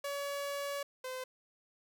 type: tone pair in turn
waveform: sawtooth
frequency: 566 / 513.7 Hz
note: C#5 / C5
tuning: +36 / -32 cents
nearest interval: major second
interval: 168 cents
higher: first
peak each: -32 / -35 dBFS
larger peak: first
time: 0.04-0.83 / 1.04-1.24 s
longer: first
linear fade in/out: 5 ms
effects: none